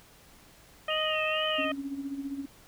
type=harmonic tone; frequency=622.3 Hz; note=D#5; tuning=in tune; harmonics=1 / 2 / 3 / 4 / 5; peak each=-31 / -34 / -36 / -37 / -38 dBFS; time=0.88-1.72 s; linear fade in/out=5 ms
type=tone with vibrato; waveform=sine; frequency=2805 Hz; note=F7; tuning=7 cents sharp; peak=-31 dBFS; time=0.9-1.65 s; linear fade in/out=5 ms; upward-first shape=triangle; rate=2.2 Hz; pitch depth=150 cents each way
type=tone with tremolo; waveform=sine; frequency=277.2 Hz; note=C#4; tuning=in tune; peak=-30 dBFS; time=1.58-2.46 s; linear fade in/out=10 ms; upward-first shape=sine; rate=15 Hz; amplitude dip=65%
effects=pink hiss -56 dBFS RMS until 2.67 s